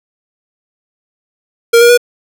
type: tone with pitch steps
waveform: square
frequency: 466.2 / 475.2 / 484.3 Hz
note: A#4 / A#4 / B4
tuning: 0 / +33 / -34 cents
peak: -4 dBFS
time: 1.73-1.976 s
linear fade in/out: 10 ms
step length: 82 ms
effects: none

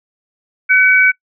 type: tone pair together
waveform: sine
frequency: 1510 / 2267 Hz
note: F#6 / C#7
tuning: +35 / +38 cents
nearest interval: perfect fifth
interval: 703 cents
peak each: -10 dBFS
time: 0.69-1.12 s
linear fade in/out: 20 ms
effects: noise-tail reverb RT60 0.1 s tail -22 dB re dry

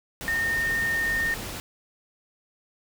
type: tone in noise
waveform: sine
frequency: 1831 Hz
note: A#6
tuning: 32 cents flat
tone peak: -23 dBFS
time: 0.28-1.34 s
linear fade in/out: 0 ms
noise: pink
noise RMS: -35 dBFS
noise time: 0.21-1.6 s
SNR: +9 dB
effects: none

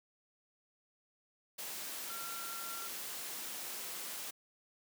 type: tone in noise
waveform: sine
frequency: 1369 Hz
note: F6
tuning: 35 cents flat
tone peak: -46 dBFS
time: 2.09-2.88 s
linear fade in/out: 10 ms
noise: white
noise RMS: -43 dBFS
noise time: 1.58-4.31 s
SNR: -6 dB
effects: high-pass 200 Hz 12 dB/octave

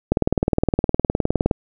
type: click train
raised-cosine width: 2 ms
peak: -3 dBFS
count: 28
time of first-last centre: 0.12-1.512 s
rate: 19.4 Hz
effects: none

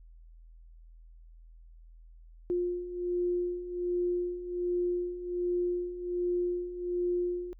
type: beating tone pair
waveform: sine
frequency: 353 / 354.3 Hz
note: F4 / F4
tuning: +19 / +25 cents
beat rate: 1.3 Hz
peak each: -35 / -30 dBFS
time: 2.5-7.53 s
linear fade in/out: 0 ms
effects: added 41 Hz sine -50 dBFS peak until 7.59 s

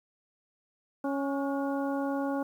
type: harmonic tone with a mistuned harmonic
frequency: 277.2 Hz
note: C#4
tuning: in tune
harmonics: 1 / 2 / 3 / 4 / 5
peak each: -30 / -34 / -37 / -42 / -43 dBFS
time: 1.04-2.43 s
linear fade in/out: 5 ms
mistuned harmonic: 5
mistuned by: +55 cents
effects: 10-bit

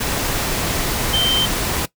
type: tone in noise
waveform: sine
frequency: 3118 Hz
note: G7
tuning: 10 cents flat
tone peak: -15 dBFS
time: 1.13-1.46 s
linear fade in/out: 10 ms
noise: pink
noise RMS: -21 dBFS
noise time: 0-1.86 s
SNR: +3 dB
effects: noise-tail reverb RT60 0.1 s tail -18 dB re dry

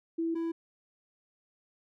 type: tone pair in turn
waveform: sine / triangle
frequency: 330 / 331.3 Hz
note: E4 / E4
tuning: +2 / +9 cents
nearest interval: unison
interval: 7 cents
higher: second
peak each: -28 dBFS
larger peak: neither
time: 0.18-0.35 / 0.35-0.52 s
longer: neither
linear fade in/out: 10 ms
effects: none

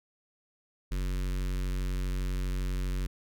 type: tone with notch filter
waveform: square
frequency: 46.25 Hz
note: F#1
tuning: in tune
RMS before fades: -31 dBFS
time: 0.91-3.07 s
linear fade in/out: 10 ms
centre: 730 Hz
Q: 0.81
effects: none

